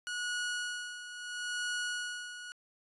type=tone with tremolo; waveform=sawtooth; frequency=1458 Hz; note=F#6; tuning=26 cents flat; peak=-29 dBFS; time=0.07-2.52 s; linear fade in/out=0 ms; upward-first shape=sine; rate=0.75 Hz; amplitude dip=70%; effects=resampled to 24000 Hz